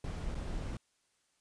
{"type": "noise with dropouts", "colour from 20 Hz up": "brown", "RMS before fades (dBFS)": -38, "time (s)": [0.04, 0.77], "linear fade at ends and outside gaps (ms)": 2, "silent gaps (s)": [0.346, 0.351], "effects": ["white hiss -75 dBFS RMS until 1.4 s", "resampled to 22050 Hz"]}